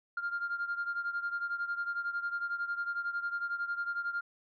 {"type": "beating tone pair", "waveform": "sine", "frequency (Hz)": [1396.9, 1407.9], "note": ["F6", "F6"], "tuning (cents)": [0, 14], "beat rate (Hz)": 11, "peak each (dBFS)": [-33, -37], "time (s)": [0.17, 4.21], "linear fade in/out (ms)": 5, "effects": ["tanh soft clip ceiling -27 dBFS"]}